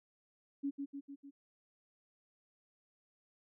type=tone with echo; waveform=sine; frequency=280 Hz; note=C#4; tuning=18 cents sharp; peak=-33 dBFS; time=0.63-0.71 s; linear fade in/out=20 ms; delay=150 ms; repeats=4; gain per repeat=-4 dB; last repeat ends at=1.31 s; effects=none